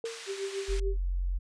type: tone with exponential decay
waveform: sine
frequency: 458.2 Hz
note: A#4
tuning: 30 cents flat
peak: -29 dBFS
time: 0.04-0.32 s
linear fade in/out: 1 ms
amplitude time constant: 60 ms
type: band-pass noise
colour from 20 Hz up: pink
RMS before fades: -44 dBFS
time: 0.05-0.8 s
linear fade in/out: 5 ms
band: 1600 to 8400 Hz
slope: 12 dB/octave
type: tone with tremolo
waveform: sine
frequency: 392 Hz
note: G4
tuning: in tune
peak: -29 dBFS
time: 0.26-0.97 s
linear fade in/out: 50 ms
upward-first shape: triangle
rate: 6.9 Hz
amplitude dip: 80%
type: tone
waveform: sine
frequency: 45 Hz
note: F#1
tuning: 47 cents flat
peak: -27 dBFS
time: 0.68-1.39 s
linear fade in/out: 20 ms
effects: resampled to 22050 Hz